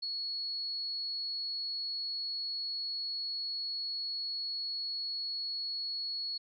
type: tone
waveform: sine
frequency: 4360 Hz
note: C#8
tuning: 29 cents flat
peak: -34 dBFS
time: 0.02-6.38 s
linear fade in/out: 10 ms
effects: none